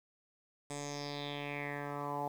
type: tone with low-pass filter sweep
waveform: 10% pulse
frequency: 144.2 Hz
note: D3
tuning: 31 cents flat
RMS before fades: -40 dBFS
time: 0.7-2.28 s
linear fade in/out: 2 ms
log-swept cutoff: 8400 to 810 Hz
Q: 4.8
effects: 10-bit